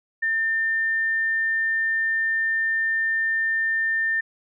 sine tone, 1800 Hz, A6, 39 cents sharp, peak -20 dBFS, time 0.22-4.21 s, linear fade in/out 10 ms, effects none

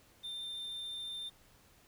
triangle tone, 3593 Hz, A7, 36 cents sharp, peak -38 dBFS, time 0.23-1.3 s, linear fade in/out 20 ms, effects pink hiss -64 dBFS RMS until 1.87 s

